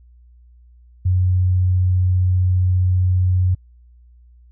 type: tone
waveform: sine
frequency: 91.5 Hz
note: F#2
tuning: 19 cents flat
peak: -13 dBFS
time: 1.05-3.55 s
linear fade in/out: 10 ms
effects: added 60 Hz sine -45 dBFS peak until 4.51 s